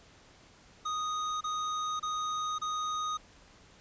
square tone bursts, 1244.5 Hz, D#6, in tune, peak -32 dBFS, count 4, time 0.85-3.174 s, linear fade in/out 10 ms, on 560 ms, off 28 ms, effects pink hiss -58 dBFS RMS until 3.8 s + resampled to 16000 Hz

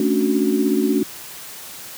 sine chord, D major seventh, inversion second, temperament equal, 220 / 277.2 / 293.7 / 370 Hz, A3 / C#4 / D4 / F#4, 0 / 0 / 0 / 0 cents, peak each -21 dBFS, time 0-1.03 s, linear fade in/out 2 ms, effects white hiss -36 dBFS RMS until 1.97 s + high-pass 80 Hz 12 dB/octave

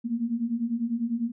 sine beating tone pair, 226.4 / 236.4 Hz, A3 / A#3, +50 / +24 cents, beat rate 10 Hz, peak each -30 / -27 dBFS, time 0.04-1.32 s, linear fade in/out 20 ms, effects none

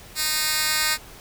10% pulse tone with high-pass filter sweep, 309.1 Hz, D#4, 11 cents flat, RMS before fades -23 dBFS, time 0.15-0.98 s, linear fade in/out 50 ms, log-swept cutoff 3700 to 2300 Hz, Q 0.75, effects pink hiss -44 dBFS RMS until 1.2 s

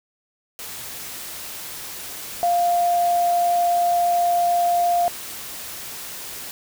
sine tone in noise, 698.5 Hz, F5, in tune, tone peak -16 dBFS, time 2.43-5.08 s, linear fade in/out 0 ms, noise white, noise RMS -34 dBFS, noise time 0.59-6.51 s, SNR +15 dB, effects none

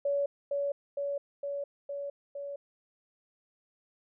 sine tone with echo, 566 Hz, C#5, 36 cents sharp, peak -26 dBFS, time 0.05-0.26 s, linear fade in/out 5 ms, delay 460 ms, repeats 5, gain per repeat -2 dB, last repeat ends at 2.56 s, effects none

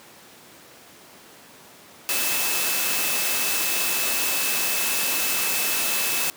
sine tone in noise, 2610 Hz, E7, 18 cents flat, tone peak -30 dBFS, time 2.09-6.3 s, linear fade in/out 0 ms, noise white, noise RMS -24 dBFS, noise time 2.09-6.3 s, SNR -9 dB, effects pink hiss -47 dBFS RMS until 6.36 s + high-pass 200 Hz 12 dB/octave

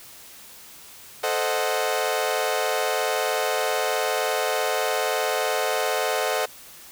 sawtooth chord, A diminished seventh, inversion none, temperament equal, 440 / 523.3 / 622.3 / 740 Hz, A4 / C5 / Eb5 / Gb5, 0 / 0 / 0 / 0 cents, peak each -24 dBFS, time 1.23-6.46 s, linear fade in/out 10 ms, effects white hiss -45 dBFS RMS until 6.91 s

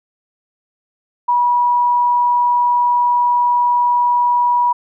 sine tone, 970 Hz, B5, 31 cents flat, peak -11 dBFS, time 1.28-4.73 s, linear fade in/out 10 ms, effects none

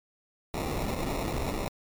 pink noise with sample-and-hold, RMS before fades -31 dBFS, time 0.54-1.68 s, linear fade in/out 0 ms, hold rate 1575 Hz, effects MP3 96 kbps

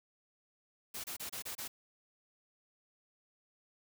white noise bursts, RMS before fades -42 dBFS, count 6, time 0.94-1.68 s, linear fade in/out 10 ms, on 100 ms, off 28 ms, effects none

